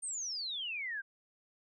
sine exponential sweep, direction down, 9010 to 1546 Hz, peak -36 dBFS, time 0.02-1.02 s, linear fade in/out 20 ms, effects none

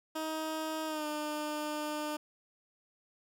15% pulse tone with pitch glide, 315.2 to 301.3 Hz, D#4 to D4, +23 to +44 cents, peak -28 dBFS, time 0.15-2.17 s, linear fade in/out 10 ms, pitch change -79 cents, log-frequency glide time 0.86-1.06 s, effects none

